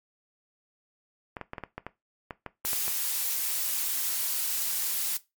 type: clicks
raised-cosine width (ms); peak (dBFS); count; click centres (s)
0.5; -20; 12; 1.368 / 1.413 / 1.534 / 1.582 / 1.637 / 1.78 / 1.866 / 2.308 / 2.463 / 2.65 / 2.732 / 2.88
type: noise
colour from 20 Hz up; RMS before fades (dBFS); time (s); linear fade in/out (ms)
blue; -29; 2.65-5.17; 2
effects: noise-tail reverb RT60 0.2 s tail -17 dB re dry + MP3 96 kbps